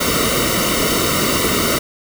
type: noise with comb filter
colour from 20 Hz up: pink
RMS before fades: -17 dBFS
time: 0-1.79 s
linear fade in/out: 10 ms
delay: 1.2 ms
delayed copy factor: -0.8
effects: none